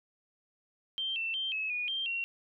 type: tone with pitch steps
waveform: sine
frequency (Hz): 3152 / 2679 / 3151 / 2581 / 2456 / 3168 / 2740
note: G7 / E7 / G7 / E7 / D#7 / G7 / F7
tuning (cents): +9 / +27 / +8 / -37 / -23 / +18 / -34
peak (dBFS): -31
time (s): 0.98-2.24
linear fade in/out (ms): 0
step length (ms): 180
effects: none